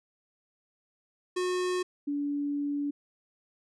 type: tone pair in turn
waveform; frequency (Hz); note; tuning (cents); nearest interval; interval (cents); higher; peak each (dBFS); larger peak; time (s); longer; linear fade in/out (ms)
square / sine; 363.4 / 287.5; F#4 / D4; -31 / -37; major third; 406; first; -28; neither; 1.36-1.83 / 2.07-2.91; second; 10
effects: resampled to 22050 Hz